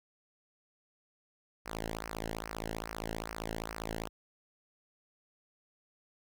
sawtooth tone with flanger, 55.1 Hz, A1, 3 cents sharp, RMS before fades -40 dBFS, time 1.65-4.09 s, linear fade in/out 20 ms, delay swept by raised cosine 0.27 to 0.86 ms, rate 2.4 Hz, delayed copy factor -0.9, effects none

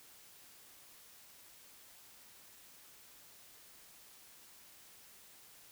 silence, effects white hiss -59 dBFS RMS until 5.71 s

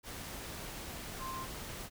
sine tone in noise, 1050 Hz, C6, 6 cents sharp, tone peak -40 dBFS, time 1.18-1.47 s, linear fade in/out 50 ms, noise pink, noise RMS -44 dBFS, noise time 0.03-1.9 s, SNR +1 dB, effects none

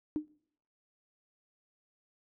sine tone with exponential decay, 303.6 Hz, D#4, 42 cents flat, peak -25 dBFS, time 0.16-0.28 s, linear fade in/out 0 ms, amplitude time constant 26 ms, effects noise-tail reverb RT60 0.7 s tail -25 dB re dry + tanh soft clip ceiling -22 dBFS

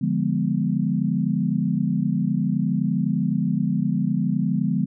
sine chord, D diminished seventh, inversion none, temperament equal with one note detuned, 146.83 / 174.61 / 206.3 / 246.9 Hz, D3 / F3 / Ab3 / Cb4, 0 / 0 / -11 / 0 cents, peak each -26 / -24 / -24 / -26 dBFS, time 0.01-4.86 s, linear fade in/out 10 ms, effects none

